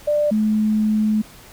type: tone pair in turn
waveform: sine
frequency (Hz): 593 / 214.7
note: D5 / A3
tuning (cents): +17 / -42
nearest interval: octave + tritone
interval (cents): 1759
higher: first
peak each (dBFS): -15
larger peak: neither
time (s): 0.07-0.31 / 0.31-1.22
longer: second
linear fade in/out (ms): 10
effects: pink hiss -44 dBFS RMS until 1.52 s